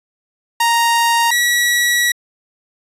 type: tone pair in turn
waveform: sawtooth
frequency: 932.3 / 1930.4 Hz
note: A#5 / B6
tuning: 0 / -40 cents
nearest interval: octave + minor second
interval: 1260 cents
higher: second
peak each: -8 / -9 dBFS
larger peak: first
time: 0.6-1.31 / 1.31-2.12 s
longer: second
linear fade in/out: 5 ms
effects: resampled to 32000 Hz